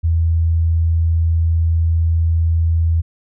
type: tone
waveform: sine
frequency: 82.41 Hz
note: E2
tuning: in tune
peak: -12 dBFS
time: 0.03-3.02 s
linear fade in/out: 20 ms
effects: none